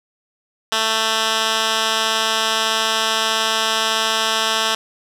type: tone with band-pass filter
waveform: 10% pulse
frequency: 221.6 Hz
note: A3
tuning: 13 cents sharp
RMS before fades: -19 dBFS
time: 0.72-4.75 s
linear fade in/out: 2 ms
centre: 3600 Hz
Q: 0.82
effects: none